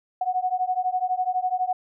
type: beating tone pair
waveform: sine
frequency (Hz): 731 / 743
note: F#5 / F#5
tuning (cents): -21 / +7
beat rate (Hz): 12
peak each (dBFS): -25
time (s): 0.21-1.73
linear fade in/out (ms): 5
effects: none